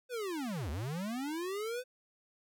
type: linear two-way sweep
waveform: square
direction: down then up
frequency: 513 to 67.6 to 513 Hz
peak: -36 dBFS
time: 0.09-1.84 s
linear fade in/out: 50 ms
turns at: 0.7 s
effects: none